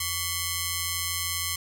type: ring-modulated tone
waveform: 5% pulse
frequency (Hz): 1046.5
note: C6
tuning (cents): 0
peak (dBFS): -12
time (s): 0-1.56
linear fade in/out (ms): 5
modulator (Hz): 960
effects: none